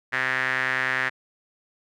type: tone with band-pass filter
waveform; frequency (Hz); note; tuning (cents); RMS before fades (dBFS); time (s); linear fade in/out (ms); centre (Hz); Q
sawtooth; 130; C3; -11; -25; 0.12-1.1; 20; 1800; 5.2
effects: none